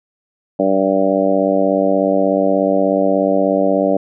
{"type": "harmonic tone with a mistuned harmonic", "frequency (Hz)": 96.6, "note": "G2", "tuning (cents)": -25, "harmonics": [2, 3, 4, 5, 6, 7, 8], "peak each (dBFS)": [-21, -18, -24, -20, -16, -21, -28], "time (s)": [0.59, 3.97], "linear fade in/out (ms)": 5, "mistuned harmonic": 8, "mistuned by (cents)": 20, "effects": []}